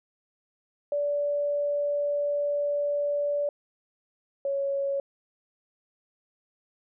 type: tone pair in turn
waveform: sine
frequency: 579 / 555.2 Hz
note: D5 / C#5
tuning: -25 / +3 cents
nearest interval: minor second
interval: 72 cents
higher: first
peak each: -24 / -25 dBFS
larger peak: first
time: 0.92-3.49 / 4.45-5 s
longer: first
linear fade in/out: 2 ms
effects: none